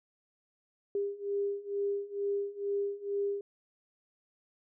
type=beating tone pair; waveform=sine; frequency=401.1 / 403.3 Hz; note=G4 / G4; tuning=+40 / +49 cents; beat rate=2.2 Hz; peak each=-35 / -33 dBFS; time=0.95-3.41 s; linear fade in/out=2 ms; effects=none

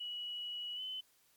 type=tone with pitch glide; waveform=sine; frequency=2928 to 3035 Hz; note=F#7 to F#7; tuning=-19 to +43 cents; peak=-39 dBFS; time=0-1.01 s; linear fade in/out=10 ms; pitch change=+62 cents; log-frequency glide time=0.75-0.81 s; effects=white hiss -70 dBFS RMS until 1.36 s + MP3 96 kbps

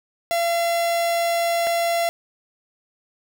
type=tone pair in turn; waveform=45% pulse; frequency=681 / 681 Hz; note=F5 / F5; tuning=-44 / -44 cents; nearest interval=unison; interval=0 cents; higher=neither; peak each=-19 dBFS; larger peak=neither; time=0.31-1.67 / 1.67-2.09 s; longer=first; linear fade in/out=0 ms; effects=none

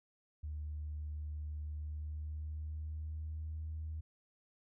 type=tone with pitch glide; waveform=sine; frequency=75.5 to 78.48 Hz; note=D2 to D#2; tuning=+48 to +15 cents; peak=-38 dBFS; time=0.43-4.01 s; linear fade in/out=10 ms; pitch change=+67 cents; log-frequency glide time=1.71-3.59 s; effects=tanh soft clip ceiling -34 dBFS

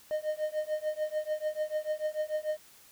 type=tone with tremolo; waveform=triangle; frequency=614 Hz; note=D#5; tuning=23 cents flat; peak=-24 dBFS; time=0.11-2.57 s; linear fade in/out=0 ms; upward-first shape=triangle; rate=6.8 Hz; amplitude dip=100%; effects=white hiss -57 dBFS RMS until 2.91 s

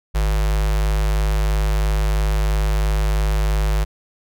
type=tone with notch filter; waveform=square; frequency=51.5 Hz; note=G#1; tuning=14 cents flat; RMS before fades=-18 dBFS; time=0.14-3.85 s; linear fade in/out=20 ms; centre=260 Hz; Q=1.3; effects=none

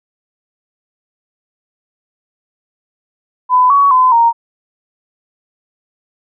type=tone with pitch steps; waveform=sine; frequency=1004 / 1124 / 1018 / 930 Hz; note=B5 / C#6 / C6 / A#5; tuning=+28 / +24 / -48 / -4 cents; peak=-6 dBFS; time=3.49-4.33 s; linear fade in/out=50 ms; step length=210 ms; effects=none

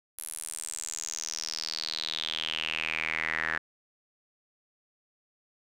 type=tone with band-pass filter sweep; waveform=sawtooth; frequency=80 Hz; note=D#2; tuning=49 cents sharp; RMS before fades=-34 dBFS; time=0.18-3.58 s; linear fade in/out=5 ms; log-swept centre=11000 to 1700 Hz; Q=6.2; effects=none

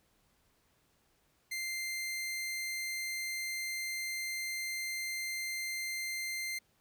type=tone; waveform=sawtooth; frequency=2090 Hz; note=C7; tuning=2 cents flat; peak=-32 dBFS; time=1.51-6.59 s; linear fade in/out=10 ms; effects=pink hiss -72 dBFS RMS until 6.8 s

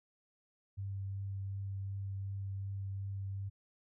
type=tone with vibrato; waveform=sine; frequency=98 Hz; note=G2; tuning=in tune; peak=-37 dBFS; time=0.77-3.5 s; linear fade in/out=20 ms; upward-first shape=triangle; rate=2.7 Hz; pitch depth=12 cents each way; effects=none

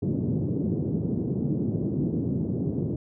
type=band-pass noise; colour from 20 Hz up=pink; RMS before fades=-27 dBFS; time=0.02-2.96 s; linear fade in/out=5 ms; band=110 to 360 Hz; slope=24 dB/octave; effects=none

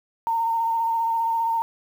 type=tone with vibrato; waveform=sine; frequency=914 Hz; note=A#5; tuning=34 cents flat; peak=-20 dBFS; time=0.27-1.62 s; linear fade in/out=0 ms; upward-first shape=square; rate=15 Hz; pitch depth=15 cents each way; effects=8-bit

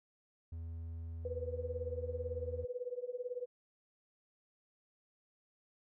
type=tone; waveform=triangle; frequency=82.6 Hz; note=E2; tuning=4 cents sharp; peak=-39 dBFS; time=0.52-2.65 s; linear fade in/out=5 ms
type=tone with tremolo; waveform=sine; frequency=493.9 Hz; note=B4; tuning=in tune; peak=-34 dBFS; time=1.25-3.46 s; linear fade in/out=2 ms; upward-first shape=triangle; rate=18 Hz; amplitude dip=100%
effects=none

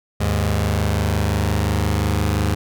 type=tone pair together; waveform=sawtooth; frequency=77.22 / 103 Hz; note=D#2 / G#2; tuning=-13 / -14 cents; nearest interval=perfect fourth; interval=499 cents; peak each=-16 dBFS; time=0.2-2.55 s; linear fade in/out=10 ms; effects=none

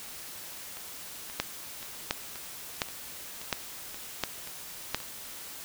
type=two click trains; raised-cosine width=0.2 ms; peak=-24 / -9 dBFS; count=9 / 6; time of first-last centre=0.77-5.003 / 1.4-4.946 s; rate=1.89 / 1.41 Hz; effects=white hiss -43 dBFS RMS until 5.64 s

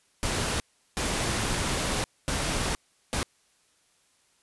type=noise bursts at uneven times; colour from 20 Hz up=pink; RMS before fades=-28 dBFS; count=4; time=0.23-0.6 / 0.97-2.04 / 2.28-2.75 / 3.13-3.23 s; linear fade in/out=0 ms; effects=white hiss -66 dBFS RMS until 4.42 s + resampled to 24000 Hz

